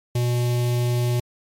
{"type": "tone with notch filter", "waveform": "square", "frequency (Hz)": 121.6, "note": "B2", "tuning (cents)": -26, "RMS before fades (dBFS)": -21, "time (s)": [0.15, 1.2], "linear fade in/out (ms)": 5, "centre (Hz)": 1400, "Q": 1, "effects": ["MP3 64 kbps"]}